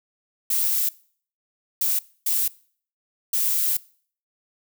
violet noise bursts at uneven times, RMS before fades -22 dBFS, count 4, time 0.5-0.89 / 1.81-1.99 / 2.26-2.48 / 3.33-3.77 s, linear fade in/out 5 ms, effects noise-tail reverb RT60 0.5 s tail -22 dB re dry

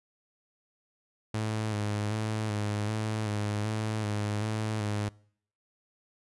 sawtooth tone with vibrato, 106.5 Hz, G#2, 44 cents sharp, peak -25 dBFS, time 1.34-5.09 s, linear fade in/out 5 ms, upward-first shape square, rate 1.3 Hz, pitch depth 35 cents each way, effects noise-tail reverb RT60 0.6 s tail -24 dB re dry + resampled to 24000 Hz

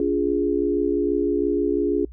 sine chord, D diminished, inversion none, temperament equal with one note detuned, 286.6 / 349.2 / 415.3 Hz, D4 / F4 / Ab4, -42 / 0 / 0 cents, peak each -23 dBFS, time 0-2.05 s, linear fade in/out 2 ms, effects noise-tail reverb RT60 0.1 s tail -26 dB re dry + added 60 Hz sine -38 dBFS peak until 2.12 s

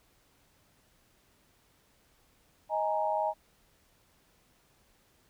sine chord, D# suspended fourth, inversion none, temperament equal with one note detuned, 626.9 / 830.6 / 932.3 Hz, D#5 / G#5 / A#5, +13 / 0 / 0 cents, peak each -31 / -31 / -33 dBFS, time 2.69-3.34 s, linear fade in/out 50 ms, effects pink hiss -67 dBFS RMS until 5.29 s

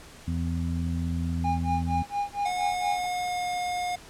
harmonic tone, 84 Hz, E2, 33 cents sharp, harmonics 1 / 2 / 3, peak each -28 / -31 / -33 dBFS, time 0.27-2.03 s, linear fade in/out 10 ms
triangle tone with tremolo, 813 Hz, G#5, 37 cents flat, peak -22 dBFS, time 1.44-3.06 s, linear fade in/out 5 ms, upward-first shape sine, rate 4.3 Hz, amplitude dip 100%
square tone with pitch glide, 726 to 716.8 Hz, F#5 to F5, -33 to +45 cents, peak -28 dBFS, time 2.45-3.96 s, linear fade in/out 10 ms, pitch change -22 cents, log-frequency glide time 2.62-3.51 s
effects pink hiss -48 dBFS RMS until 4.09 s + low-pass 10000 Hz 12 dB/octave

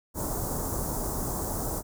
pink band-stop noise, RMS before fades -31 dBFS, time 0.14-1.83 s, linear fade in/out 50 ms, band 1100 to 6700 Hz, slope 24 dB/octave, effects none

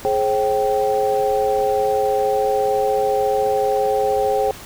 sine tone cluster, 422 / 536 / 778 Hz, G#4 / C5 / G5, +28 / +42 / -13 cents, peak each -20 dBFS, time 0.05-4.51 s, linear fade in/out 0 ms, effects pink hiss -37 dBFS RMS until 4.65 s

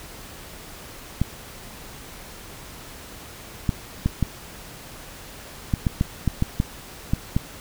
clicks, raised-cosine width 5 ms, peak -7 dBFS, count 12, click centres 1.216 / 3.692 / 4.06 / 4.227 / 5.738 / 5.868 / 6.011 / 6.277 / 6.424 / 6.601 / 7.135 / 7.365 s, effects pink hiss -41 dBFS RMS until 7.6 s

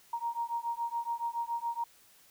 sine beating tone pair, 932.3 / 939.4 Hz, A#5 / A#5, 0 / +13 cents, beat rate 7.1 Hz, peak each -35 / -35 dBFS, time 0.13-1.84 s, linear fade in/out 5 ms, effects white hiss -61 dBFS RMS until 2.3 s

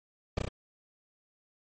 brown noise with echo, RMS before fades -28 dBFS, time 0.37-0.39 s, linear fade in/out 5 ms, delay 32 ms, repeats 3, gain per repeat -2 dB, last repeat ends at 0.486 s, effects MP3 32 kbps

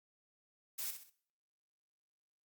blue noise with echo, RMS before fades -40 dBFS, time 0.78-0.91 s, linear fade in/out 10 ms, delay 64 ms, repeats 3, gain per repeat -8 dB, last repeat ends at 1.102 s, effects noise-tail reverb RT60 0.5 s tail -17 dB re dry + Opus 48 kbps

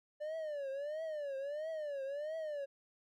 triangle tone with vibrato, 589 Hz, D5, 5 cents sharp, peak -36 dBFS, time 0.2-2.66 s, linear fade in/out 20 ms, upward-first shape triangle, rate 1.5 Hz, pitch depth 180 cents each way, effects none

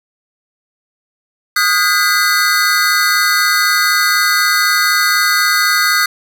square tone cluster, 1243 / 1444 / 1599 / 2011 / 4396 Hz, D#6 / F#6 / G6 / B6 / C#8, -2 / -43 / +34 / +31 / -15 cents, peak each -18 dBFS, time 1.56-6.06 s, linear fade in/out 5 ms, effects none

